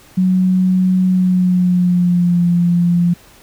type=tone with pitch glide; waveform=sine; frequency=185 to 173.61 Hz; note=F#3 to F3; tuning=0 to -10 cents; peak=-10 dBFS; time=0.17-3.14 s; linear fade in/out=10 ms; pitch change=-110 cents; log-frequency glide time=1.07-2.46 s; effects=pink hiss -45 dBFS RMS until 3.42 s